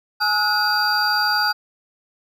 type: tone cluster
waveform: triangle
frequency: 841 / 1281 / 1454 / 4733 Hz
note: G#5 / E6 / F#6 / D8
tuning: +22 / -50 / -31 / +13 cents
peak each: -21 / -26 / -19 / -20 dBFS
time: 0.2-1.53 s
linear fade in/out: 20 ms
effects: none